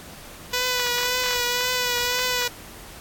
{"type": "tone with vibrato", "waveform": "5% pulse", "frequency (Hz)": 493.9, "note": "B4", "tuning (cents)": 0, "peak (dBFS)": -10, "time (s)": [0.53, 2.48], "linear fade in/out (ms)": 5, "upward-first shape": "triangle", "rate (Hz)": 1.9, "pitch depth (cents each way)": 35, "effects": ["pink hiss -42 dBFS RMS until 3 s", "AAC 64 kbps"]}